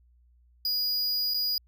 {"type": "tone with dropouts", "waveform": "square", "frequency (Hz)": 4900, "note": "D#8", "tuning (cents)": -27, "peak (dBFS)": -26, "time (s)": [0.65, 1.58], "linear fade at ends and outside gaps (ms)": 2, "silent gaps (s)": [1.338, 1.343], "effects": ["added 60 Hz sine -58 dBFS peak until 1.67 s"]}